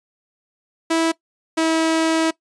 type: tone pair in turn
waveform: sawtooth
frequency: 327.3 / 323.2 Hz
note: E4 / E4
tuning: -12 / -34 cents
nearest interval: unison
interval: 22 cents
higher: first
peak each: -12 dBFS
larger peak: neither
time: 0.9-1.12 / 1.57-2.31 s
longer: second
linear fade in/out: 10 ms
effects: noise-tail reverb RT60 0.1 s tail -20 dB re dry + resampled to 22050 Hz